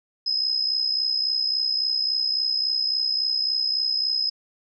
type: tone with amplitude modulation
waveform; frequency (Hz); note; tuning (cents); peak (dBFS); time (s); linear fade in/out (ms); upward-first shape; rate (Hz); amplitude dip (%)
sine; 5090; D#8; +39; -18; 0.26-4.3; 10; sine; 63.6; 65
effects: none